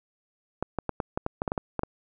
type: clicks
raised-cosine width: 1 ms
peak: -13 dBFS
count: 12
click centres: 0.626 / 0.787 / 0.893 / 1.002 / 1.175 / 1.264 / 1.419 / 1.478 / 1.519 / 1.578 / 1.793 / 1.834 s
effects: none